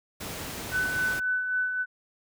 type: noise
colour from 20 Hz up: pink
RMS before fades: -36 dBFS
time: 0.2-1.2 s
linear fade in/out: 10 ms
type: tone with tremolo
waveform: sine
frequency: 1500 Hz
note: F#6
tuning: 23 cents sharp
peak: -23 dBFS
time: 0.71-1.86 s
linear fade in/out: 50 ms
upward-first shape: sine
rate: 3.7 Hz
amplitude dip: 45%
effects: high-pass 60 Hz 12 dB/octave